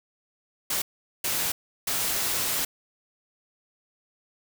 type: noise bursts at uneven times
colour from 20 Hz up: white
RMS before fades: -27 dBFS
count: 3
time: 0.7-0.82 / 1.24-1.52 / 1.87-2.65 s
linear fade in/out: 5 ms
effects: none